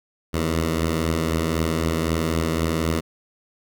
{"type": "beating tone pair", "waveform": "10% pulse", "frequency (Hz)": [77.78, 81.68], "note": ["D#2", "E2"], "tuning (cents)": [0, -15], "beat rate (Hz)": 3.9, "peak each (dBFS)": [-21, -13], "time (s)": [0.33, 3.01], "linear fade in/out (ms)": 20, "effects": []}